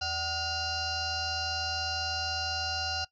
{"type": "tone with frequency modulation", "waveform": "sine", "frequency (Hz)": 2794, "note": "F7", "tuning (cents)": 0, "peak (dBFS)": -29, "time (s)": [0.01, 3.05], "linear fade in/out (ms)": 10, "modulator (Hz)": 678, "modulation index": 3.8, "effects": ["noise-tail reverb RT60 0.1 s tail -19 dB re dry"]}